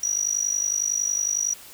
sine tone with amplitude modulation, 5800 Hz, F#8, 35 cents flat, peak -18 dBFS, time 0.03-1.54 s, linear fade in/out 5 ms, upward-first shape sine, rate 50.9 Hz, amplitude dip 85%, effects white hiss -45 dBFS RMS until 1.73 s

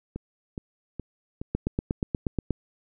two click trains, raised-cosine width 3 ms, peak -12 / -20 dBFS, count 9 / 4, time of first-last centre 1.55-2.507 / 0.16-1.415 s, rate 8.36 / 2.39 Hz, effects none

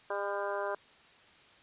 harmonic tone with a mistuned harmonic, 201.4 Hz, G3, 47 cents sharp, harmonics 2 / 3 / 4 / 5 / 6 / 7 / 8, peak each -38 / -36 / -42 / -39 / -43 / -44 / -43 dBFS, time 0.1-0.75 s, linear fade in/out 5 ms, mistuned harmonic 8, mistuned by -39 cents, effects white hiss -59 dBFS RMS until 1.62 s + resampled to 8000 Hz

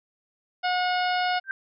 harmonic tone, 725 Hz, F#5, 35 cents flat, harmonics 1 / 2 / 3 / 4 / 5 / 6 / 7, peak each -24 / -29 / -34 / -34 / -39 / -38 / -39 dBFS, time 0.63-1.4 s, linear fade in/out 20 ms
sine tone with exponential growth, 1568 Hz, G6, in tune, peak -22 dBFS, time 1.44-1.51 s, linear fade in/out 1 ms, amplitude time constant 15 ms
effects none

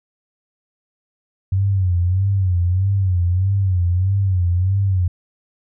sine tone with vibrato, 93.1 Hz, F#2, 11 cents sharp, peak -14 dBFS, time 1.52-5.08 s, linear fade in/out 5 ms, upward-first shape sine, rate 1.6 Hz, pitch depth 110 cents each way, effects none

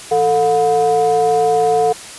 triangle ring-modulated tone, 138.5 Hz, C#3, 1 cent flat, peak -6 dBFS, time 0.11-1.93 s, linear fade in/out 10 ms, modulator 583 Hz, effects white hiss -33 dBFS RMS until 2.18 s + resampled to 24000 Hz

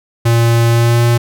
square tone with pitch glide, 116.6 to 118.5 Hz, A#2 to A#2, +1 to +29 cents, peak -9 dBFS, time 0.25-1.18 s, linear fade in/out 10 ms, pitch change +28 cents, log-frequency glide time 0.69-1.05 s, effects none

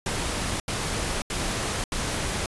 pink noise bursts, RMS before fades -28 dBFS, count 4, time 0.06-2.46 s, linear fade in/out 2 ms, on 540 ms, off 80 ms, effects resampled to 24000 Hz

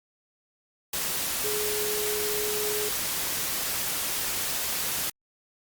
sine tone in noise, 420.8 Hz, G#4, 23 cents sharp, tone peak -30 dBFS, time 1.44-2.89 s, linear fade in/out 5 ms, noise white, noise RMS -29 dBFS, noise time 0.93-5.1 s, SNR -4 dB, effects Opus 48 kbps

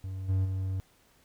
triangle tone with level steps, 94.9 Hz, F#2, 44 cents sharp, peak -32 / -22 / -27 dBFS, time 0.04-0.8 s, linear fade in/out 0 ms, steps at 0.28 / 0.44 s, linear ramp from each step 20 ms, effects pink hiss -64 dBFS RMS until 1.24 s

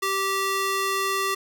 sawtooth ring-modulated tone, 778 Hz, G5, 13 cents flat, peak -18 dBFS, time 0.02-1.35 s, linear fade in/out 10 ms, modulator 389 Hz, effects none

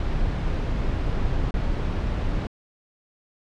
brown noise with dropouts, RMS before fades -24 dBFS, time 0-2.47 s, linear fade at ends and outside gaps 2 ms, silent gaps 1.509-1.54 s, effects low-pass 4000 Hz 12 dB/octave

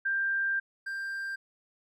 sine / triangle tone pair in turn, 1585 / 1585 Hz, G6 / G6, +19 / +19 cents, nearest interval unison, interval 0 cents, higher neither, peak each -26 / -31 dBFS, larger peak first, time 0.05-0.6 / 0.86-1.36 s, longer first, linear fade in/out 10 ms, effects none

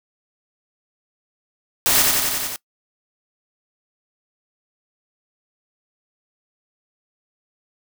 white noise with echo, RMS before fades -17 dBFS, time 1.86-2.02 s, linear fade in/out 0 ms, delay 90 ms, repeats 6, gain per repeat -2 dB, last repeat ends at 2.56 s, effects noise-tail reverb RT60 0.1 s tail -22 dB re dry

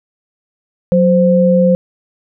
sine tone pair together, 183.67 / 520 Hz, F#3 / C5, -12 / -11 cents, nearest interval octave + tritone, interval 1801 cents, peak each -10 dBFS, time 0.92-1.75 s, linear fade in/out 0 ms, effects none

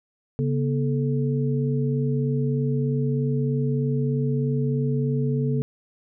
sine tone cluster, 138 / 241.2 / 435.5 Hz, C#3 / B3 / A4, -7 / -41 / -18 cents, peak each -22 / -27 / -29 dBFS, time 0.39-5.62 s, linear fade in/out 0 ms, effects none

